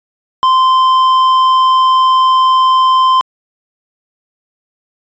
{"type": "tone with hard clipping", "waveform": "sine", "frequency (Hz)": 1038, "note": "C6", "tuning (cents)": -14, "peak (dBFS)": -8, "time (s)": [0.43, 3.21], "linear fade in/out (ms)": 0, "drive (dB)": 6, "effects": ["resampled to 16000 Hz"]}